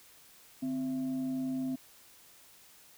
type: tone with frequency modulation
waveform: sine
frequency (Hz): 259.9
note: C4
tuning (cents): -11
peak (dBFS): -31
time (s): 0.62-1.76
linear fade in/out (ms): 10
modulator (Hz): 408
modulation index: 0.29
effects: white hiss -58 dBFS RMS until 2.97 s